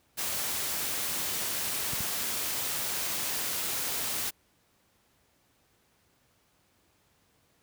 white noise, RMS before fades -32 dBFS, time 0.17-4.31 s, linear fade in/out 20 ms
clicks, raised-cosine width 5 ms, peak -25 dBFS, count 2, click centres 1.934 / 2.006 s
effects pink hiss -68 dBFS RMS until 7.62 s + high-pass 60 Hz 12 dB/octave

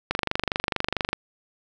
click train, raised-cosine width 0.3 ms, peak -7 dBFS, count 26, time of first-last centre 0.11-1.13 s, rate 24.5 Hz, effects none

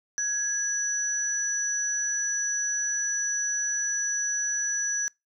sine tone pair together, 1661.2 / 5920 Hz, G#6 / F#8, 0 / 0 cents, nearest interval octave + minor seventh, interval 2200 cents, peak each -31 / -26 dBFS, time 0.18-5.08 s, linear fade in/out 0 ms, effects noise-tail reverb RT60 0.2 s tail -25 dB re dry

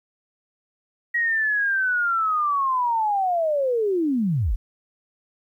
sine linear sweep, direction down, 1909 to 30.06 Hz, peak -19 dBFS, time 1.14-4.56 s, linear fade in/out 10 ms, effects 10-bit

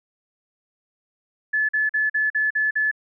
sine tone bursts, 1726 Hz, A6, 34 cents flat, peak -18 dBFS, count 7, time 1.53-2.914 s, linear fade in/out 10 ms, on 160 ms, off 44 ms, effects none

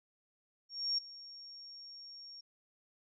sine tone with ADSR envelope, 5540 Hz, F8, 15 cents flat, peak -29 dBFS, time 0.69-2.41 s, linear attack 290 ms, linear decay 9 ms, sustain -19 dB, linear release 7 ms, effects none

